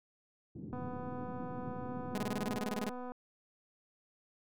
pink band-pass noise, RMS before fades -45 dBFS, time 0.55-2.59 s, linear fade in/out 10 ms, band 110 to 310 Hz, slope 24 dB/octave
click train, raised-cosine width 1 ms, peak -32 dBFS, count 596, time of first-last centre 0.73-3.12 s, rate 249 Hz
sawtooth tone bursts, 209.7 Hz, G#3, 17 cents sharp, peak -30 dBFS, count 15, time 2.15-2.892 s, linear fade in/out 0 ms, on 28 ms, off 23 ms
effects none

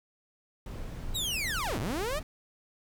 brown noise, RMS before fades -38 dBFS, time 0.66-2.23 s, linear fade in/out 2 ms
sawtooth linear two-way sweep, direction down then up, 3947 to 82.41 to 644 Hz, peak -27 dBFS, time 1.14-2.2 s, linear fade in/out 20 ms, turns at 1.79 s
effects none

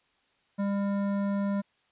sine tone with hard clipping, 200 Hz, G3, 35 cents sharp, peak -28 dBFS, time 0.58-1.62 s, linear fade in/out 20 ms, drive 13 dB, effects white hiss -69 dBFS RMS until 1.91 s + resampled to 8000 Hz

